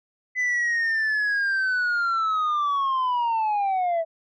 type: linear sweep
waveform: sine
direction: down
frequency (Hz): 2016 to 645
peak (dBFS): -18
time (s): 0.35-4.05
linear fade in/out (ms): 50
effects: tanh soft clip ceiling -20 dBFS